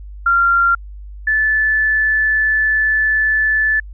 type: tone pair in turn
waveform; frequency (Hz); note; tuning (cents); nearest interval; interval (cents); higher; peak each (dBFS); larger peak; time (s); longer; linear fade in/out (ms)
sine; 1383 / 1742.5; F6 / A6; -17 / -17; major third; 400; second; -10 / -12; first; 0.26-0.75 / 1.27-3.8; second; 5
effects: added 50 Hz sine -30 dBFS peak until 3.93 s